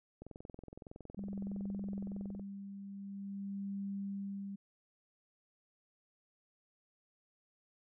click train, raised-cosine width 2 ms, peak -35 dBFS, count 48, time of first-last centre 0.22-2.396 s, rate 21.6 Hz
sine tone with tremolo, 198.1 Hz, G3, 18 cents sharp, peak -37 dBFS, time 1.17-4.56 s, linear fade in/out 10 ms, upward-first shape sine, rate 0.46 Hz, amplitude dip 55%
effects none

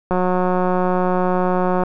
click train, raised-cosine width 1 ms, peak -6 dBFS, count 315, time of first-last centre 0.11-1.835 s, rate 182 Hz, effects none

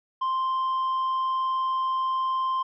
sine tone with tanh clipping, 1046.5 Hz, C6, in tune, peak -24 dBFS, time 0.21-2.63 s, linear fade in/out 10 ms, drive 3 dB, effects none

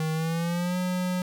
square tone with pitch glide, 158.1 to 181.61 Hz, D#3 to F#3, +28 to -32 cents, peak -26 dBFS, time 0-1.22 s, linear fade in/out 2 ms, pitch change +240 cents, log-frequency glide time 0.13-0.77 s, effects none

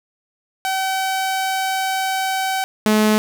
sawtooth tone pair in turn, 764 / 214.4 Hz, G5 / A3, -45 / -45 cents, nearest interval octave + minor seventh, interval 2200 cents, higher first, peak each -15 / -9 dBFS, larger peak second, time 0.65-2.64 / 2.86-3.18 s, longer first, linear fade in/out 0 ms, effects none

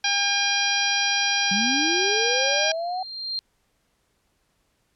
harmonic tone, 805 Hz, G5, 46 cents sharp, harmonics 1 / 2 / 3 / 4 / 5 / 6 / 7, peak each -29 / -27 / -27 / -27 / -30 / -28 / -28 dBFS, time 0.04-2.72 s, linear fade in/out 5 ms
sine linear sweep, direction up, 185 to 758 Hz, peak -25 dBFS, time 1.51-3.03 s, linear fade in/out 5 ms
sine tone with exponential growth, 4186 Hz, C8, in tune, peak -24 dBFS, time 2.19-3.39 s, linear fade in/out 0 ms, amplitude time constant 260 ms
effects pink hiss -69 dBFS RMS until 4.95 s + low-pass 12000 Hz 12 dB/octave

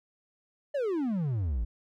triangle exponential sweep, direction down, 603 to 51.1 Hz, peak -25 dBFS, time 0.74-1.65 s, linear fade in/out 10 ms, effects none

